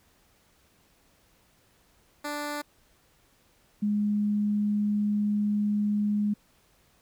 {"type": "tone pair in turn", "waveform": ["10% pulse", "sine"], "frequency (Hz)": [293.7, 207.7], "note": ["D4", "G#3"], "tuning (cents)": [0, 0], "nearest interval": "tritone", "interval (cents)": 600, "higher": "first", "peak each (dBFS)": -23, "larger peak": "neither", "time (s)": [[2.24, 2.62], [3.82, 6.34]], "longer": "second", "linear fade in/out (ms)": 10, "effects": ["pink hiss -64 dBFS RMS until 7.01 s"]}